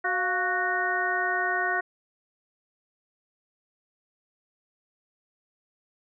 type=harmonic tone with a mistuned harmonic; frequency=370 Hz; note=F#4; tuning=in tune; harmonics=1 / 2 / 3 / 4 / 5; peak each=-34 / -30 / -33 / -28 / -29 dBFS; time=0.04-1.81 s; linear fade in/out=10 ms; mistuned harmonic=2; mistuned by=-76 cents; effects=none